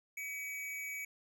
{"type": "tone with amplitude modulation", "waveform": "square", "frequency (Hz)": 2269, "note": "C#7", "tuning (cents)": 40, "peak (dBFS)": -38, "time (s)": [0.17, 1.05], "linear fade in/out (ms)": 5, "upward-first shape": "sine", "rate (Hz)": 253, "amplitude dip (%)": 45, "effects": []}